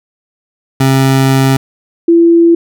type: tone pair in turn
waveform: 25% pulse / sine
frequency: 134 / 337 Hz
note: C3 / E4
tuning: +42 / +38 cents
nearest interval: octave + major third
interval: 1596 cents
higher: second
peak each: -3 dBFS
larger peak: neither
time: 0.8-1.57 / 2.08-2.55 s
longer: first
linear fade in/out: 5 ms
effects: none